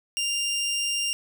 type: tone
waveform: 20% pulse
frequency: 2794 Hz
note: F7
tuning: in tune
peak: -20 dBFS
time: 0.17-1.13 s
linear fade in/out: 0 ms
effects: none